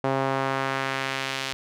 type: tone with band-pass filter sweep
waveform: sawtooth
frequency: 134.5 Hz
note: C3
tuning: 48 cents sharp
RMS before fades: -27 dBFS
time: 0.04-1.53 s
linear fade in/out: 0 ms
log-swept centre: 690 to 3600 Hz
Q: 0.96
effects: none